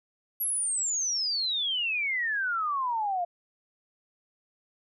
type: exponential sweep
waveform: sine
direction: down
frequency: 11690 to 683 Hz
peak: -26 dBFS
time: 0.4-3.25 s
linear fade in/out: 10 ms
effects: none